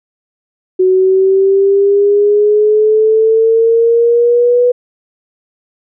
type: exponential sweep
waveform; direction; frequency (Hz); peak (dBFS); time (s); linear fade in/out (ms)
sine; up; 370 to 492.8; -6; 0.79-4.72; 10
effects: none